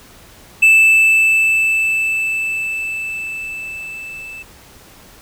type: tone with level ramp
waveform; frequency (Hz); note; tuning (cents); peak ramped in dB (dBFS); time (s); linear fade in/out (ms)
triangle; 2637; E7; 0; -4 to -28; 0.62-4.43; 10
effects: pink hiss -43 dBFS RMS until 5.21 s